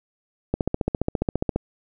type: click train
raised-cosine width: 2 ms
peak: -8 dBFS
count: 16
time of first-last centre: 0.54-1.56 s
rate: 14.7 Hz
effects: none